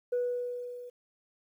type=tone with level ramp; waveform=sine; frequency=490 Hz; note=B4; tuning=14 cents flat; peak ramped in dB=-24 to -42 dBFS; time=0.12-0.9 s; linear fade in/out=10 ms; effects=tanh soft clip ceiling -24 dBFS + 11-bit